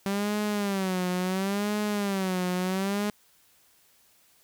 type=tone with vibrato; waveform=sawtooth; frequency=194.8 Hz; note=G3; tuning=11 cents flat; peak=-22 dBFS; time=0.06-3.1 s; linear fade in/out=0 ms; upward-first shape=sine; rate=0.72 Hz; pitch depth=130 cents each way; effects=white hiss -62 dBFS RMS until 4.43 s